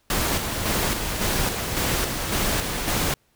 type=noise with tremolo; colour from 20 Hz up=pink; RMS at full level=-23 dBFS; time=0.1-3.14 s; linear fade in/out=2 ms; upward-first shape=square; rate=1.8 Hz; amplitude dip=40%; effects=pink hiss -65 dBFS RMS until 3.35 s